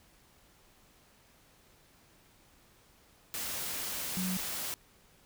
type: tone in noise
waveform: sine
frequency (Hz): 185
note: F#3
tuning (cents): 0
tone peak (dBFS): -32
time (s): 4.17-4.37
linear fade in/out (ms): 0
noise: white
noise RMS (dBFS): -37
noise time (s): 3.34-4.74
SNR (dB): +2
effects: pink hiss -63 dBFS RMS until 5.25 s